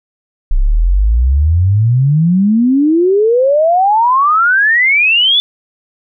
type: exponential sweep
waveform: sine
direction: up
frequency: 30.87 to 3520 Hz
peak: -7 dBFS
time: 0.51-5.4 s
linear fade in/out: 0 ms
effects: none